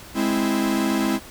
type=chord; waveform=45% pulse; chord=Ab augmented; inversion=none; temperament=equal; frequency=207.7 / 261.6 / 329.6 Hz; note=Ab3 / C4 / E4; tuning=0 / 0 / 0 cents; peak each=-24 dBFS; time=0.14-1.2 s; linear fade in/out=50 ms; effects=pink hiss -42 dBFS RMS until 1.3 s